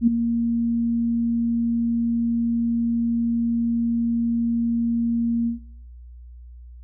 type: tone with ADSR envelope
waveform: sine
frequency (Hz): 233.1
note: A#3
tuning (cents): 0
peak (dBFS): -10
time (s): 0.01-5.59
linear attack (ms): 63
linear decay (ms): 8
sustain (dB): -9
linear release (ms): 120
effects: noise-tail reverb RT60 0.6 s tail -18 dB re dry + added 60 Hz sine -39 dBFS peak until 6.83 s